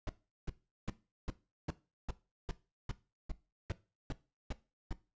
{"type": "noise bursts", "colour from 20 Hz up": "brown", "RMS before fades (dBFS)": -36, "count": 13, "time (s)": [0.07, 4.929], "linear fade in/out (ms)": 2, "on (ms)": 23, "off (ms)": 380, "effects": ["noise-tail reverb RT60 0.3 s tail -17 dB re dry", "resampled to 16000 Hz"]}